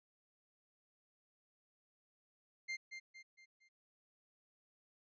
40% pulse tone with echo, 2100 Hz, C7, 6 cents sharp, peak -38 dBFS, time 2.68-2.77 s, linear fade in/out 20 ms, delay 230 ms, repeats 4, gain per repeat -7 dB, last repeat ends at 3.69 s, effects resampled to 16000 Hz

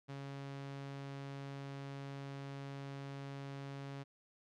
sawtooth tone, 138.59 Hz, C#3, in tune, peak -40 dBFS, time 0.08-4.04 s, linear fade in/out 20 ms, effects low-pass 5000 Hz 12 dB/octave

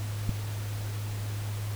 click, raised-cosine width 5 ms, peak -16 dBFS, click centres 0.293 s, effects added 104 Hz sine -31 dBFS peak until 1.75 s + pink hiss -43 dBFS RMS until 1.75 s

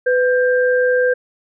sine tone pair together, 500 / 1587.4 Hz, B4 / G6, +21 / +21 cents, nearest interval octave + minor sixth, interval 2000 cents, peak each -13 / -19 dBFS, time 0.06-1.14 s, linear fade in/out 10 ms, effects none

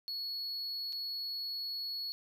triangle tone with dropouts, 4370 Hz, C#8, 26 cents flat, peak -35 dBFS, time 0.08-2.12 s, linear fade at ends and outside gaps 0 ms, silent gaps 0.924-0.929 s, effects none

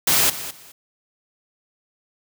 white noise with echo, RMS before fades -17 dBFS, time 0.07-0.3 s, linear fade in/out 5 ms, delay 210 ms, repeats 2, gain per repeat -14 dB, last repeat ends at 0.72 s, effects none

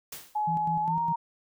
white noise with exponential decay, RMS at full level -37 dBFS, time 0.12-0.47 s, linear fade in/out 5 ms, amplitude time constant 76 ms
sine tone with pitch glide, 846 to 933.3 Hz, G#5 to A#5, +32 to +2 cents, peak -25 dBFS, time 0.35-1.16 s, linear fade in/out 10 ms, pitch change +170 cents, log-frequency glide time 0.83-0.97 s
sine tone with tremolo, 164.81 Hz, E3, in tune, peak -30 dBFS, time 0.47-1.13 s, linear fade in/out 10 ms, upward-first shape square, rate 4.9 Hz, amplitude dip 70%
effects none

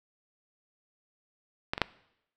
clicks, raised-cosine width 0.3 ms, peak -12 / -16 / -6 dBFS, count 3, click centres 1.735 / 1.779 / 1.817 s, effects noise-tail reverb RT60 0.8 s tail -21 dB re dry

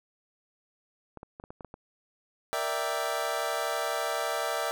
clicks, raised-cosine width 1 ms, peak -28 dBFS, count 8, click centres 1.173 / 1.231 / 1.399 / 1.439 / 1.505 / 1.608 / 1.647 / 1.741 s
25% pulse chord, E half-diminished seventh, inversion second, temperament equal, 466.2 / 587.3 / 659.3 / 784 Hz, Bb4 / D5 / E5 / G5, 0 / 0 / 0 / 0 cents, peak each -33 / -30 / -29 / -32 dBFS, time 2.53-4.71 s, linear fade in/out 0 ms
effects none

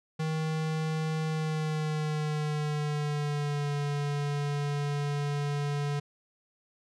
square tone with pitch glide, 157.6 to 144.52 Hz, D#3 to D3, +23 to -27 cents, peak -29 dBFS, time 0.19-6 s, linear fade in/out 10 ms, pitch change -150 cents, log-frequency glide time 1.27-3.72 s, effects low-pass 7000 Hz 12 dB/octave

